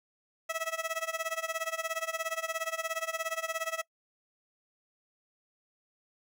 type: tone with tremolo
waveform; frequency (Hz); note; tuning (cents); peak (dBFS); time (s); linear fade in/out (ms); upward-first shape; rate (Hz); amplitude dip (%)
15% pulse; 651; E5; -22; -23; 0.49-3.82; 10; sine; 17; 90
effects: noise-tail reverb RT60 0.1 s tail -23 dB re dry